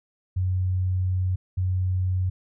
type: tone bursts at uneven times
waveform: sine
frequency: 92.3 Hz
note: F#2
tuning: 4 cents flat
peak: -21 dBFS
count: 2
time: 0.36-1.36 / 1.57-2.3 s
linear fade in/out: 10 ms
effects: none